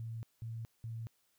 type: tone bursts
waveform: sine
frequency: 113.9 Hz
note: A#2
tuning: 40 cents flat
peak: -39 dBFS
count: 3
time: 0-1.07 s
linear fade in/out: 0 ms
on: 230 ms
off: 190 ms
effects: white hiss -75 dBFS RMS until 1.38 s